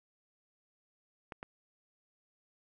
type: clicks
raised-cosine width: 0.5 ms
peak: -27 dBFS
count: 2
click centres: 1.322 / 1.429 s
effects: none